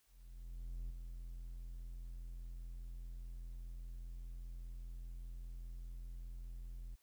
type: tone with ADSR envelope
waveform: triangle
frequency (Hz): 42.48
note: F1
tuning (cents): -47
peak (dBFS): -38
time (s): 0.06-6.96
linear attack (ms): 840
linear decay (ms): 4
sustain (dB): -5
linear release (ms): 17
effects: white hiss -75 dBFS RMS until 7.02 s